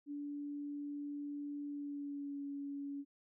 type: tone with pitch glide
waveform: sine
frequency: 289 to 282.1 Hz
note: D4 to C#4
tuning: -28 to +30 cents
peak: -40 dBFS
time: 0.06-3.05 s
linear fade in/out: 50 ms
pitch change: -42 cents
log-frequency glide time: 1.66-2.43 s
effects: none